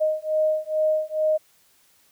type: beating tone pair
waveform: sine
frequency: 620 / 622.3 Hz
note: D#5 / D#5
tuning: -6 / 0 cents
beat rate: 2.3 Hz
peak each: -23 dBFS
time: 0-1.38 s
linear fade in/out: 20 ms
effects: white hiss -60 dBFS RMS until 2.11 s